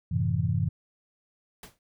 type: chord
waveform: sine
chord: F# half-diminished seventh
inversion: none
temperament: equal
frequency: 92.5 / 110 / 130.81 / 164.81 Hz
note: F#2 / A2 / C3 / E3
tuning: 0 / 0 / 0 / 0 cents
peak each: -29 dBFS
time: 0.11-0.69 s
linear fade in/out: 10 ms
type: noise with exponential decay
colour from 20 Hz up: pink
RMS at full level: -40 dBFS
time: 1.63-1.79 s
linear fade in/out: 2 ms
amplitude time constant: 33 ms
effects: none